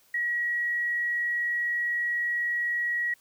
sine tone, 1912 Hz, A#6, 43 cents sharp, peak -25 dBFS, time 0.14-3.14 s, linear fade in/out 5 ms, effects white hiss -62 dBFS RMS until 3.2 s

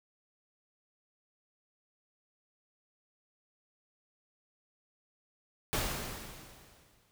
pink noise with exponential decay, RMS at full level -31 dBFS, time 5.73-7.11 s, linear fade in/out 0 ms, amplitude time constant 300 ms, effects none

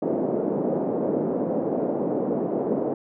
white band-pass noise, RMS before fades -25 dBFS, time 0.02-2.94 s, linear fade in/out 5 ms, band 180 to 550 Hz, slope 24 dB/octave, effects none

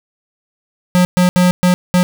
square tone bursts at uneven times, 180 Hz, F#3, 47 cents flat, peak -9 dBFS, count 5, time 0.95-1.05 / 1.17-1.29 / 1.36-1.51 / 1.63-1.74 / 1.94-2.03 s, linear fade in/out 0 ms, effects none

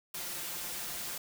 white noise with comb filter, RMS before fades -39 dBFS, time 0.14-1.18 s, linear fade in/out 5 ms, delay 5.7 ms, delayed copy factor +0.5, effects none

